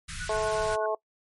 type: band-stop noise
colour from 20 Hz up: pink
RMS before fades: -37 dBFS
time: 0.08-0.76 s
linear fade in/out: 10 ms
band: 180 to 1300 Hz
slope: 48 dB/octave
type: tone with tremolo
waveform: sine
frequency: 1473 Hz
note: F#6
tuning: 8 cents flat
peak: -33 dBFS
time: 0.2-0.86 s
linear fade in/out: 2 ms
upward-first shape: sine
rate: 8.1 Hz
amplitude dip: 85%
type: harmonic tone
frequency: 216.4 Hz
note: A3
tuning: 29 cents flat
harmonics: 2 / 3 / 4 / 5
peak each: -30 / -28 / -34 / -34 dBFS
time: 0.29-0.95 s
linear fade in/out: 5 ms
effects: noise-tail reverb RT60 0.1 s tail -22 dB re dry + MP3 48 kbps